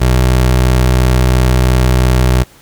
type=tone; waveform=25% pulse; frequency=62.9 Hz; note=B1; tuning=32 cents sharp; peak=-4 dBFS; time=0-2.44 s; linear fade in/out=20 ms; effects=pink hiss -43 dBFS RMS until 2.61 s